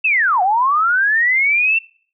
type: linear two-way sweep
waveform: sine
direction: down then up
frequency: 2712 to 712 to 2712 Hz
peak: -12 dBFS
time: 0.04-1.79 s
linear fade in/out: 10 ms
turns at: 0.42 s
effects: noise-tail reverb RT60 0.5 s tail -24 dB re dry